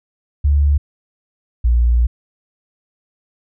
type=tone pair in turn; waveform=sine; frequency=72 / 59.17 Hz; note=D2 / A#1; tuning=-34 / +27 cents; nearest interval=minor third; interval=339 cents; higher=first; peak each=-10 dBFS; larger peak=neither; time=0.44-0.78 / 1.64-2.07 s; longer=second; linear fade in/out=10 ms; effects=none